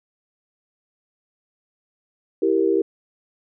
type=chord; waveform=sine; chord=E diminished; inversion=none; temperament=equal; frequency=329.6 / 392 / 466.2 Hz; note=E4 / G4 / Bb4; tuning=0 / 0 / 0 cents; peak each=-21 / -19 / -22 dBFS; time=2.42-2.82 s; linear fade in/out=5 ms; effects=none